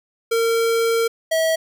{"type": "tone pair in turn", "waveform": "square", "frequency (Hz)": [458.2, 645.9], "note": ["A#4", "E5"], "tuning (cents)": [-30, -35], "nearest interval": "tritone", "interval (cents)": 595, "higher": "second", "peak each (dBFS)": -17, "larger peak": "neither", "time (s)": [[0.31, 1.08], [1.31, 1.56]], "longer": "first", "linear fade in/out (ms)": 10, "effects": []}